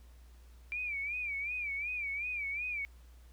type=tone with vibrato; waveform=sine; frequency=2349 Hz; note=D7; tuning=in tune; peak=-34 dBFS; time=0.72-2.85 s; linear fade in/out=0 ms; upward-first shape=sine; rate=2.7 Hz; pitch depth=110 cents each way; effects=added 60 Hz sine -53 dBFS peak until 3.32 s + pink hiss -67 dBFS RMS until 3.32 s